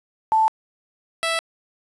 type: tone pair in turn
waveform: sine / 10% pulse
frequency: 880 / 659.3 Hz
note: A5 / E5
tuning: 0 / 0 cents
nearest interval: perfect fourth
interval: 500 cents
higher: first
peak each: -14 / -12 dBFS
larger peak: second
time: 0.32-0.48 / 1.23-1.39 s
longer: neither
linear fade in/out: 0 ms
effects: resampled to 24000 Hz + 8-bit